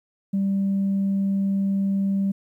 sine tone, 196 Hz, G3, in tune, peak -18 dBFS, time 0.33-2.32 s, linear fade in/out 10 ms, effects tanh soft clip ceiling -17 dBFS + 10-bit

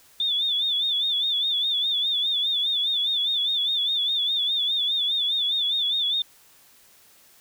sine tone with vibrato, 3532 Hz, A7, 6 cents sharp, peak -21 dBFS, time 0.2-6.22 s, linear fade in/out 2 ms, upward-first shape sine, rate 4.9 Hz, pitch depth 87 cents each way, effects white hiss -55 dBFS RMS until 7.4 s

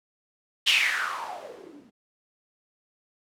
violet noise with low-pass filter sweep, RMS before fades -28 dBFS, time 0.66-1.91 s, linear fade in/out 20 ms, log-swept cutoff 3200 to 210 Hz, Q 6.8, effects none

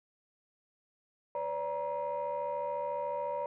sine tone cluster, 504 / 578 / 948 Hz, B4 / D5 / A#5, +35 / -28 / +29 cents, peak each -39 / -34 / -35 dBFS, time 1.35-3.46 s, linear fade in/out 2 ms, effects tanh soft clip ceiling -27 dBFS

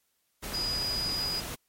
sine tone in noise, 4928 Hz, D#8, 17 cents flat, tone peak -29 dBFS, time 0.53-1.41 s, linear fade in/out 20 ms, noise pink, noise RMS -37 dBFS, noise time 0.42-1.56 s, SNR +5 dB, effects white hiss -74 dBFS RMS until 1.68 s + MP3 64 kbps

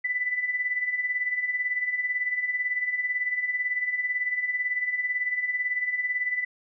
sine tone with tremolo, 1990 Hz, B6, 13 cents sharp, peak -22 dBFS, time 0.04-6.45 s, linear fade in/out 10 ms, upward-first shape sine, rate 18 Hz, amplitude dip 65%, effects none

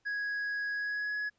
triangle tone with pitch glide, 1661.2 to 1684.4 Hz, G#6 to G#6, 0 to +24 cents, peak -30 dBFS, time 0.05-1.3 s, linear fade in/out 20 ms, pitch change +24 cents, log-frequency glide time 0.73-1.16 s, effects pink hiss -75 dBFS RMS until 1.38 s + resampled to 16000 Hz

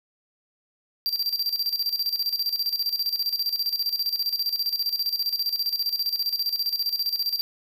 square tone with tremolo, 4716 Hz, D8, 6 cents sharp, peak -22 dBFS, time 1.06-7.41 s, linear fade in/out 0 ms, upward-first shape square, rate 15 Hz, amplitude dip 70%, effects none

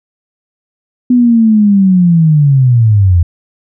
sine linear sweep, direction down, 250.5 to 82.41 Hz, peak -4 dBFS, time 1.1-3.23 s, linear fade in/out 5 ms, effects none

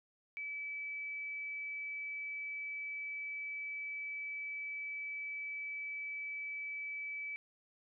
sine tone, 2300 Hz, D7, 37 cents flat, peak -39 dBFS, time 0.37-7.36 s, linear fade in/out 0 ms, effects none

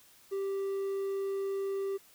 triangle tone, 391.8 Hz, G4, 1 cent flat, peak -29 dBFS, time 0.31-1.98 s, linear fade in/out 20 ms, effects white hiss -60 dBFS RMS until 2.14 s

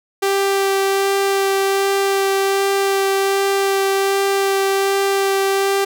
sawtooth tone with vibrato, 392 Hz, G4, in tune, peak -11 dBFS, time 0.22-5.85 s, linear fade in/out 10 ms, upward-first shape sine, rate 1.3 Hz, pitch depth 9 cents each way, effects none

